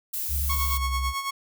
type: noise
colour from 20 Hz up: violet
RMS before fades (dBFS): -30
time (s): 0.13-0.78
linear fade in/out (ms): 10
type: tone with pitch glide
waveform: sine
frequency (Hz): 69.9 to 65.6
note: C#2 to C2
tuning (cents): +15 to +5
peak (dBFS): -25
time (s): 0.28-1.14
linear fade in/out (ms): 50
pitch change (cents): -110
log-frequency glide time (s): 0.52-0.85
type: tone with tremolo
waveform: sawtooth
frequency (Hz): 1100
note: C#6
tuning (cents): -14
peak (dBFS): -22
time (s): 0.49-1.31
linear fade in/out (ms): 10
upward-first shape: sine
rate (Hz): 9.1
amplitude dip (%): 60
effects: none